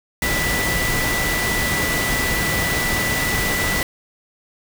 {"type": "tone in noise", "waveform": "sine", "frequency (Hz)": 1975.5, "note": "B6", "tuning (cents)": 0, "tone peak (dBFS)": -22, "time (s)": [0.22, 3.83], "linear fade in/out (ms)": 2, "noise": "pink", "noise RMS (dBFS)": -22, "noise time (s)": [0.22, 3.83], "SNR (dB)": -3, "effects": []}